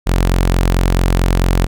sawtooth tone, 44.53 Hz, F1, 34 cents sharp, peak -7 dBFS, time 0.06-1.67 s, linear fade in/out 20 ms, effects none

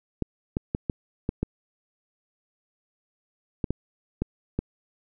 clicks, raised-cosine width 3 ms, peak -12 dBFS, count 10, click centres 0.223 / 0.569 / 0.749 / 0.898 / 1.291 / 1.43 / 3.642 / 3.706 / 4.22 / 4.59 s, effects none

